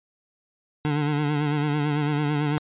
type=tone with vibrato; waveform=25% pulse; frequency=147.9 Hz; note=D3; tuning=13 cents sharp; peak=-18 dBFS; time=0.85-2.58 s; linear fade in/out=0 ms; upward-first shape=sine; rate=9 Hz; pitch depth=49 cents each way; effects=resampled to 8000 Hz